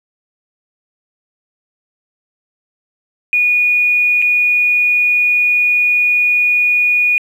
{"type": "tone with dropouts", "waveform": "triangle", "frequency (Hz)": 2455, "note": "D#7", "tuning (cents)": -24, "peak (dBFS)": -6, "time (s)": [3.33, 7.18], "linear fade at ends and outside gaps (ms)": 1, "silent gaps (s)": [4.218, 4.223], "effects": ["tanh soft clip ceiling -8 dBFS"]}